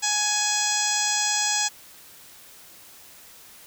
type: harmonic tone with a mistuned harmonic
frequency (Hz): 837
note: G#5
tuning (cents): +13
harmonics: 1 / 2 / 3 / 4 / 5 / 6 / 7 / 8 / 9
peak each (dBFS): -30 / -31 / -33 / -31 / -33 / -30 / -31 / -28 / -28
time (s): 0.02-1.69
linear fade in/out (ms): 20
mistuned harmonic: 9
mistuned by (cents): +30
effects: white hiss -48 dBFS RMS until 3.66 s